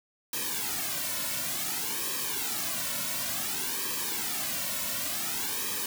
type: noise with flanger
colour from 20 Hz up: white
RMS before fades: -32 dBFS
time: 0.33-5.86 s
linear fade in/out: 2 ms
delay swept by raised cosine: 1.4 to 2.5 ms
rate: 0.56 Hz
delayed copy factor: -1
effects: none